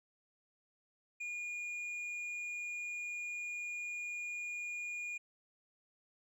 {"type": "tone with hard clipping", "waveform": "sine", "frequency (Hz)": 2434, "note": "D#7", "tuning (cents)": -39, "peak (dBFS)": -40, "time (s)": [1.2, 5.18], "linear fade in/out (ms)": 10, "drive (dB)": 4, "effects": []}